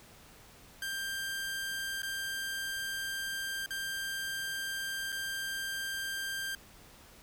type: tone with dropouts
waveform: sawtooth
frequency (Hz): 1584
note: G6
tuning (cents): +18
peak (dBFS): -31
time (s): 0.82-6.55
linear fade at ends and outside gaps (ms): 2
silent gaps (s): 2.02-2.031 / 3.661-3.706 / 5.121-5.125
effects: pink hiss -56 dBFS RMS until 7.22 s